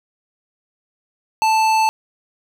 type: tone with tanh clipping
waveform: sine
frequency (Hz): 880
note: A5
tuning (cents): 0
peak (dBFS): -15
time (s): 1.42-1.89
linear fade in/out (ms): 0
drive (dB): 18
effects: none